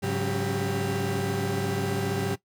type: tone cluster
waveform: 35% pulse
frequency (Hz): 102.4 / 137.6 / 184.3 / 282.9 / 394.8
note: G#2 / C#3 / F#3 / C#4 / G4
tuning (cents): -24 / -12 / -7 / +35 / +12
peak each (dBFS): -30 / -31 / -30 / -37 / -29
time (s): 0.02-2.36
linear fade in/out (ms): 20
effects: noise-tail reverb RT60 0.1 s tail -17 dB re dry